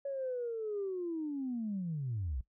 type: linear sweep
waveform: sine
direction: down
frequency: 562 to 55.5 Hz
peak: -33 dBFS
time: 0.05-2.41 s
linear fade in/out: 5 ms
effects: noise-tail reverb RT60 0.1 s tail -17 dB re dry + tanh soft clip ceiling -29 dBFS